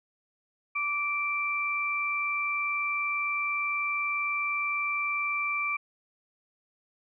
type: tone pair together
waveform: sine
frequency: 1165.2 / 2346 Hz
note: D6 / D7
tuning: -14 / -2 cents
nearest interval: octave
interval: 1212 cents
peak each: -32 / -28 dBFS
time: 0.75-5.77 s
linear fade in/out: 10 ms
effects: none